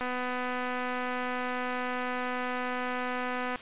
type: click train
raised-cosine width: 0.5 ms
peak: -19 dBFS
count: 888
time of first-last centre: 0.01-3.558 s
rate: 250 Hz
effects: white hiss -45 dBFS RMS until 3.61 s + resampled to 8000 Hz